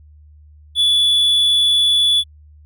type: tone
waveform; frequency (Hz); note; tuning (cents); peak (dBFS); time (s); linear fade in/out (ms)
triangle; 3438; A7; -41; -10; 0.75-2.24; 50
effects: added 75 Hz sine -42 dBFS peak until 2.65 s